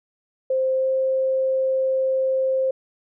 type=tone with pitch glide; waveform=sine; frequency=523.3 to 526.6 Hz; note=C5 to C5; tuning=0 to +11 cents; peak=-18 dBFS; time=0.5-2.71 s; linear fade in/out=5 ms; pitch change=+11 cents; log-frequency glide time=0.75-0.87 s; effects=none